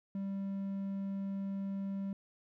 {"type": "tone", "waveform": "triangle", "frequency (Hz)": 196, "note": "G3", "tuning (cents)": 0, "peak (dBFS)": -33, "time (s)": [0.15, 2.13], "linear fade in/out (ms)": 2, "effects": []}